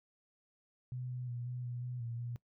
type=tone with pitch steps; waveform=sine; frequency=125.7 / 124.9 / 120.8 / 124.2 / 121.8 / 124.1 / 117.1 / 120 Hz; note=B2 / B2 / B2 / B2 / B2 / B2 / A#2 / B2; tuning=+31 / +20 / -38 / +10 / -24 / +9 / +8 / -49 cents; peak=-38 dBFS; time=0.92-2.36 s; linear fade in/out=0 ms; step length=180 ms; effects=noise-tail reverb RT60 0.1 s tail -20 dB re dry